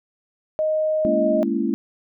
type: tone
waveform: sine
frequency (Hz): 622.3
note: D#5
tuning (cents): 0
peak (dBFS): -18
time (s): 0.59-1.43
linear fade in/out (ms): 0
type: chord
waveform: sine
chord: A# half-diminished seventh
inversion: third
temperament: just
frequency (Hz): 209.8 / 233.1 / 279.7 / 335.6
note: G#3 / A#3 / C#4 / E4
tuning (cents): +18 / 0 / +16 / +31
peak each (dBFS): -25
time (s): 1.05-1.74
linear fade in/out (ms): 0
effects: none